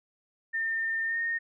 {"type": "tone with pitch glide", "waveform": "sine", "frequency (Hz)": [1809, 1841.7], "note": ["A6", "A#6"], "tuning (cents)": [48, -21], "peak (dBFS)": -27, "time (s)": [0.53, 1.39], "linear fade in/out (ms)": 20, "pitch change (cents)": 31, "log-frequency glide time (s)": [1.05, 1.18], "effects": []}